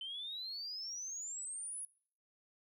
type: exponential sweep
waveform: sine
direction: up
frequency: 3051 to 10548 Hz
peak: -40 dBFS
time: 0.01-1.85 s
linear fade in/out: 2 ms
effects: noise-tail reverb RT60 0.5 s tail -22 dB re dry + tanh soft clip ceiling -36 dBFS